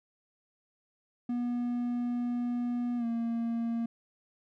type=tone with pitch glide; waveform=triangle; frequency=242.2 to 231.7 Hz; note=B3 to A#3; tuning=-34 to -10 cents; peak=-27 dBFS; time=1.29-3.86 s; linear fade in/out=5 ms; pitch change=-76 cents; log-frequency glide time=2.97-3.05 s; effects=none